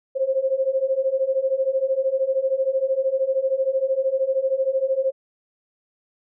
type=beating tone pair; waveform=sine; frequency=523.3 / 536.3 Hz; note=C5 / C5; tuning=0 / +43 cents; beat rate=13 Hz; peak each=-23 / -21 dBFS; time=0.15-5.12 s; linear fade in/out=20 ms; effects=none